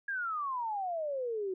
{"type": "exponential sweep", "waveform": "sine", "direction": "down", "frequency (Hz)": [1657, 364.3], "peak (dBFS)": -32, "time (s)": [0.08, 1.54], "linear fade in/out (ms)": 5, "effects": []}